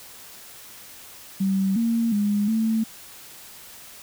sine tone with pitch steps, 193 / 230.4 / 205.6 / 222.5 Hz, G3 / A#3 / G#3 / A3, -27 / -20 / -17 / +20 cents, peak -19 dBFS, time 1.4-2.84 s, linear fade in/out 10 ms, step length 360 ms, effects white hiss -44 dBFS RMS until 4.02 s

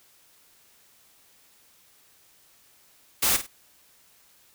white noise with echo, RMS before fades -22 dBFS, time 3.22-3.37 s, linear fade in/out 10 ms, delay 50 ms, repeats 2, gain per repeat -11 dB, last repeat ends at 3.47 s, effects white hiss -59 dBFS RMS until 4.54 s

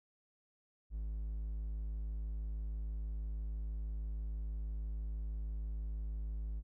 triangle tone, 53.1 Hz, G#1, 39 cents sharp, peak -35 dBFS, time 0.9-6.63 s, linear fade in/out 50 ms, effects none

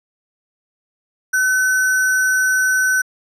sine tone with sample-and-hold, 1516 Hz, F#6, 42 cents sharp, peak -13 dBFS, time 1.33-3.02 s, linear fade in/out 10 ms, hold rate 7350 Hz, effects resampled to 32000 Hz

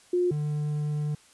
sine / triangle tone pair in turn, 356.7 / 149.2 Hz, F4 / D3, +37 / +28 cents, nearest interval octave + minor third, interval 1509 cents, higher first, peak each -21 / -24 dBFS, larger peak first, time 0.13-0.31 / 0.31-1.15 s, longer second, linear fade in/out 5 ms, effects white hiss -57 dBFS RMS until 1.33 s + resampled to 24000 Hz

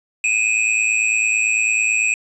square tone pair together, 2470 / 2579 Hz, D#7 / E7, -13 / -39 cents, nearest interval minor second, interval 74 cents, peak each -19 dBFS, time 0.24-2.14 s, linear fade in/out 2 ms, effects resampled to 22050 Hz

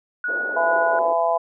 sine tone with tremolo, 1459 Hz, F#6, 25 cents flat, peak -21 dBFS, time 0.24-0.99 s, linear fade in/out 2 ms, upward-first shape sine, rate 2.5 Hz, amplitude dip 30%
white band-pass noise, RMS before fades -33 dBFS, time 0.28-1.13 s, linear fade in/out 5 ms, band 350 to 630 Hz, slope 24 dB/octave
harmonic tone, 167.7 Hz, E3, 30 cents sharp, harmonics 3 / 4 / 5 / 6, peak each -28 / -19 / -25 / -24 dBFS, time 0.56-1.38 s, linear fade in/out 10 ms
effects none

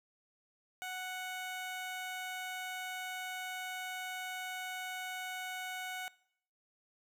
15% pulse tone, 740 Hz, F#5, in tune, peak -33 dBFS, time 0.82-6.08 s, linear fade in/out 0 ms, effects noise-tail reverb RT60 0.7 s tail -22 dB re dry

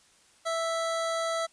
25% pulse tone, 659.3 Hz, E5, in tune, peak -24 dBFS, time 0.45-1.47 s, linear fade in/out 20 ms, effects white hiss -61 dBFS RMS until 1.52 s + resampled to 22050 Hz

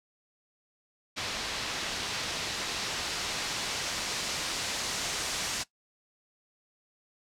white noise with low-pass filter sweep, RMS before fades -34 dBFS, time 1.16-5.64 s, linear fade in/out 20 ms, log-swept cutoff 4300 to 6500 Hz, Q 0.97, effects noise-tail reverb RT60 0.1 s tail -18 dB re dry

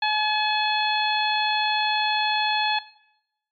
harmonic tone, 853 Hz, G#5, 46 cents sharp, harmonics 1 / 2 / 3 / 4 / 5, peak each -23 / -26 / -28 / -29 / -30 dBFS, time 0.02-2.79 s, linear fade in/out 5 ms, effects noise-tail reverb RT60 0.8 s tail -18 dB re dry + MP3 96 kbps

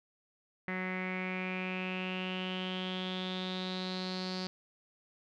sawtooth tone with low-pass filter sweep, 185 Hz, F#3, in tune, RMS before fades -37 dBFS, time 0.68-4.47 s, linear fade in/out 0 ms, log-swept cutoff 2000 to 4600 Hz, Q 7.7, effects none

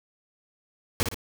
pink noise with echo, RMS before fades -24 dBFS, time 1-1.03 s, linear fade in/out 0 ms, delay 57 ms, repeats 2, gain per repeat -6 dB, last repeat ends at 1.144 s, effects none

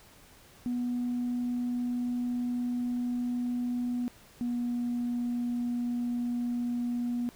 sine tone pair in turn, 244.5 / 241.4 Hz, B3 / B3, -17 / -39 cents, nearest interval unison, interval 22 cents, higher first, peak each -27 dBFS, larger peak neither, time 0.66-4.08 / 4.41-7.29 s, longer first, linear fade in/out 0 ms, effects tanh soft clip ceiling -25 dBFS + pink hiss -56 dBFS RMS until 7.35 s

